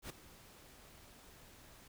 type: noise with ADSR envelope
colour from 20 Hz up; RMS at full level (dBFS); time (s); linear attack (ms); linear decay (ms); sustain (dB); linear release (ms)
pink; -44; 0.02-1.88; 78; 7; -15; 6
effects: none